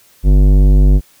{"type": "tone with tanh clipping", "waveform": "sine", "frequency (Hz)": 49, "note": "G1", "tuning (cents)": 0, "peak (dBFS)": -7, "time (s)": [0.23, 1.01], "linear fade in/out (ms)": 50, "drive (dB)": 15, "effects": ["white hiss -49 dBFS RMS until 1.2 s"]}